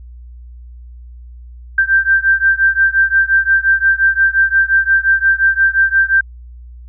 sine beating tone pair, 1570 / 1575.7 Hz, G6 / G6, +2 / +9 cents, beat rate 5.7 Hz, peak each -12 / -13 dBFS, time 1.78-6.21 s, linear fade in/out 5 ms, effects added 60 Hz sine -32 dBFS peak until 6.88 s

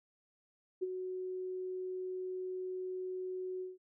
sine tone with ADSR envelope, 370 Hz, F#4, in tune, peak -30 dBFS, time 0.81-3.78 s, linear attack 20 ms, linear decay 28 ms, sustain -7 dB, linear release 170 ms, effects none

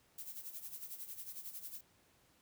violet noise with tremolo, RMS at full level -45 dBFS, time 0.18-1.81 s, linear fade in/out 5 ms, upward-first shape sine, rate 11 Hz, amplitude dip 70%, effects pink hiss -70 dBFS RMS until 2.41 s + high-pass 60 Hz 12 dB/octave

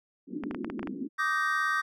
pink band-pass noise, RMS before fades -36 dBFS, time 0.27-1.09 s, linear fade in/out 50 ms, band 210 to 350 Hz, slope 48 dB/octave
clicks, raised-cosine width 0.5 ms, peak -22 dBFS, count 8, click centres 0.437 / 0.511 / 0.547 / 0.646 / 0.7 / 0.794 / 0.83 / 0.873 s
triangle chord, Eb major seventh, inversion third, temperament just, 1166.7 / 1244.5 / 1555.6 / 1866.8 Hz, D6 / Eb6 / G6 / Bb6, -12 / 0 / -14 / +2 cents, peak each -30 / -30 / -28 / -30 dBFS, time 1.18-1.82 s, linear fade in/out 20 ms
effects none

